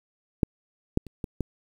clicks, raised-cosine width 3 ms, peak -7 / -8 / -29 / -18 / -14 dBFS, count 5, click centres 0.432 / 0.974 / 1.067 / 1.242 / 1.407 s, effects 8-bit

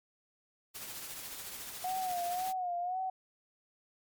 white noise with tremolo, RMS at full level -42 dBFS, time 0.74-2.53 s, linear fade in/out 20 ms, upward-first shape triangle, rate 14 Hz, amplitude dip 40%
sine tone with vibrato, 726 Hz, F#5, 33 cents flat, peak -32 dBFS, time 1.84-3.1 s, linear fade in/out 5 ms, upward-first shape sine, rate 1.9 Hz, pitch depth 71 cents each way
effects MP3 96 kbps

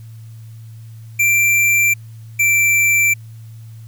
square tone pair in turn, 2355 / 2344 Hz, D7 / D7, +4 / -4 cents, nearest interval unison, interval 8 cents, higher first, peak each -12 dBFS, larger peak neither, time 1.19-1.94 / 2.39-3.14 s, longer neither, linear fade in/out 10 ms, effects added 112 Hz sine -33 dBFS peak until 3.87 s + white hiss -54 dBFS RMS until 3.87 s

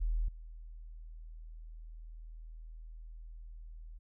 sine tone with level steps, 40.18 Hz, E1, 44 cents flat, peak -29 / -45 dBFS, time 0-3.99 s, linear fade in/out 20 ms, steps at 0.28 s, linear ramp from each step 5 ms, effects none

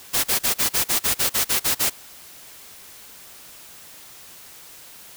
white noise bursts, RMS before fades -20 dBFS, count 12, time 0.13-1.901 s, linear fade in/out 20 ms, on 110 ms, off 41 ms, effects white hiss -44 dBFS RMS until 5.16 s

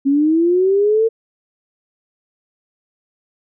sine linear sweep, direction up, 270 to 456.4 Hz, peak -11 dBFS, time 0.05-1.09 s, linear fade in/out 20 ms, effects none

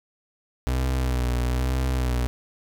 35% pulse tone with vibrato, 62.8 Hz, B1, 30 cents sharp, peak -20 dBFS, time 0.67-2.27 s, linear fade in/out 0 ms, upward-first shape sine, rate 1.1 Hz, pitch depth 50 cents each way, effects none

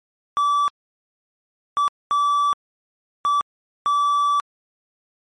triangle tone bursts at uneven times, 1156 Hz, D6, 28 cents flat, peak -14 dBFS, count 5, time 0.37-0.68 / 1.77-1.88 / 2.11-2.53 / 3.25-3.41 / 3.86-4.4 s, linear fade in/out 0 ms, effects MP3 48 kbps

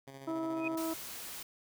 10% pulse tone with tremolo, 135.9 Hz, C#3, 34 cents flat, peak -38 dBFS, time 0.07-0.76 s, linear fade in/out 5 ms, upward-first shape square, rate 14 Hz, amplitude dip 35%
harmonic tone, 324.8 Hz, E4, 26 cents flat, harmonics 1 / 2 / 3 / 4, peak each -34 / -40 / -44 / -46 dBFS, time 0.27-0.94 s, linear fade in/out 10 ms
sine tone with exponential growth, 2495 Hz, D#7, 4 cents sharp, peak -31 dBFS, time 0.54-0.68 s, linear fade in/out 5 ms, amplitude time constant 29 ms
white noise, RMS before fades -44 dBFS, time 0.77-1.43 s, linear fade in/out 5 ms
effects none

